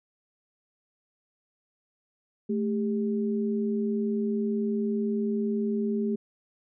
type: tone pair together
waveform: sine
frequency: 217.7 / 399.7 Hz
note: A3 / G4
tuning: -18 / +34 cents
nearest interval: major seventh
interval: 1052 cents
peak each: -26 / -30 dBFS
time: 2.49-6.16 s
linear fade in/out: 10 ms
effects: none